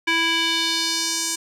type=tone with band-pass filter sweep; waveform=square; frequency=330 Hz; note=E4; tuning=2 cents sharp; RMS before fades=-22 dBFS; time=0.07-1.36 s; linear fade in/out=10 ms; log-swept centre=2300 to 7300 Hz; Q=2; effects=none